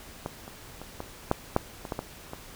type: clicks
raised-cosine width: 1 ms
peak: -17 / -27 / -26 / -20 / -8 / -7 / -22 / -16 / -16 / -22 dBFS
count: 10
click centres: 0.261 / 0.479 / 0.816 / 1.004 / 1.314 / 1.564 / 1.852 / 1.922 / 1.991 / 2.334 s
effects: pink hiss -47 dBFS RMS until 2.55 s